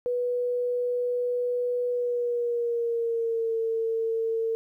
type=tone with pitch glide; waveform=sine; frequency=490 to 451.9 Hz; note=B4 to A4; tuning=-14 to +46 cents; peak=-24 dBFS; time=0.06-4.55 s; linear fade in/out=0 ms; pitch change=-140 cents; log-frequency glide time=1.9-3.56 s; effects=11-bit